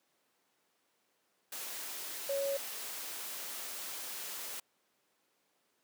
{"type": "tone in noise", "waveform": "sine", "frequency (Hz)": 555, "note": "C#5", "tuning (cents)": 2, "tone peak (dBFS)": -31, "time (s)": [2.29, 2.57], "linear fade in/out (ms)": 5, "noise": "white", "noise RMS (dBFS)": -42, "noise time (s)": [1.52, 4.6], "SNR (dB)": 8, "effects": ["pink hiss -75 dBFS RMS until 5.83 s", "high-pass 300 Hz 12 dB/octave"]}